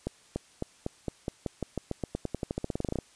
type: accelerating click train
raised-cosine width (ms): 2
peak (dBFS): -17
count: 26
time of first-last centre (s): 0.07-2.987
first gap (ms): 290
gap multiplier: 0.91
effects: white hiss -59 dBFS RMS until 3.15 s + resampled to 22050 Hz